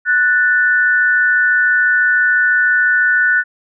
sine tone pair together, 1480 / 1766 Hz, F#6 / A6, 0 / +6 cents, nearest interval minor third, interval 306 cents, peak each -11 / -16 dBFS, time 0.05-3.44 s, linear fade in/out 50 ms, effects none

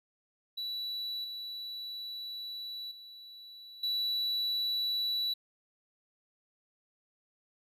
triangle tone with level steps, 3941 Hz, B7, 4 cents flat, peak -33 / -37 / -46 / -28 dBFS, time 0.57-5.34 s, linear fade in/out 10 ms, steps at 1.24 / 2.91 / 3.83 s, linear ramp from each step 5 ms, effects none

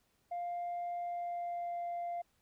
sine tone with pitch glide, 700 to 694.8 Hz, F5 to F5, +4 to -9 cents, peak -34 dBFS, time 0.31-2.22 s, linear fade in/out 10 ms, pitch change -13 cents, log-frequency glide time 0.97-1.84 s, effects tanh soft clip ceiling -34 dBFS + pink hiss -75 dBFS RMS until 2.41 s

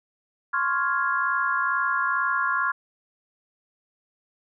sine chord, Db major seventh, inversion third, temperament equal, 1046.5 / 1108.7 / 1396.9 / 1661.2 Hz, C6 / Db6 / F6 / Ab6, 0 / 0 / 0 / 0 cents, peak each -28 / -28 / -25 / -28 dBFS, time 0.53-2.72 s, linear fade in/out 10 ms, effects none

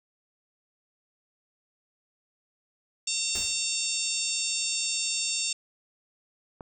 harmonic tone, 909 Hz, A#5, 44 cents flat, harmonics 3 / 4 / 5 / 6 / 7 / 8 / 9, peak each -35 / -35 / -36 / -34 / -38 / -32 / -35 dBFS, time 3.07-5.53 s, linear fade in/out 5 ms
pink noise with exponential decay, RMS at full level -37 dBFS, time 3.35-3.68 s, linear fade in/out 2 ms, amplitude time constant 71 ms
click, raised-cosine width 1 ms, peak -26 dBFS, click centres 6.608 s
effects none

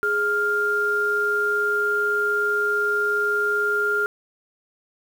sine tone pair together, 416.5 / 1401 Hz, G#4 / F6, +5 / +5 cents, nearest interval octave + major sixth, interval 2100 cents, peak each -25 / -20 dBFS, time 0.03-4.06 s, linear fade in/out 0 ms, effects 7-bit

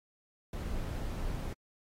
brown noise, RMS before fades -36 dBFS, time 0.53-1.53 s, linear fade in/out 2 ms, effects AAC 48 kbps

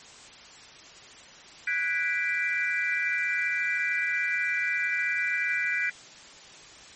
sine chord, G# half-diminished seventh, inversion third, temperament equal with one note detuned, 1480 / 1641.2 / 1975.5 / 2349 Hz, F#6 / G#6 / B6 / D7, 0 / -21 / 0 / 0 cents, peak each -32 / -33 / -29 / -29 dBFS, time 1.67-5.9 s, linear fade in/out 5 ms, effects white hiss -48 dBFS RMS until 6.95 s + MP3 32 kbps

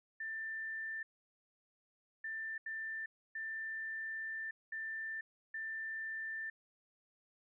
sine tone bursts at uneven times, 1781 Hz, A6, 21 cents sharp, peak -39 dBFS, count 6, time 0.2-1.03 / 2.24-2.58 / 2.66-3.06 / 3.35-4.51 / 4.72-5.21 / 5.54-6.5 s, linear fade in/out 5 ms, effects none

